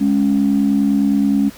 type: tone pair together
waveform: sine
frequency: 207.9 / 277.5 Hz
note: G#3 / C#4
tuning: +2 / +2 cents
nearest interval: perfect fourth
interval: 500 cents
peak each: -14 dBFS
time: 0-1.5 s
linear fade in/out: 20 ms
effects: tanh soft clip ceiling -6 dBFS + pink hiss -40 dBFS RMS until 1.57 s